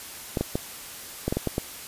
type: clicks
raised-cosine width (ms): 2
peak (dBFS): -11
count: 8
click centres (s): 0.372 / 0.41 / 0.555 / 1.28 / 1.325 / 1.37 / 1.473 / 1.581
effects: white hiss -40 dBFS RMS until 1.87 s + resampled to 32000 Hz